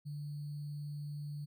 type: tone with sample-and-hold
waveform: sine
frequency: 146.83 Hz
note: D3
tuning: in tune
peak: -39 dBFS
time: 0.05-1.46 s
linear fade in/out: 20 ms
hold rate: 4410 Hz
effects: none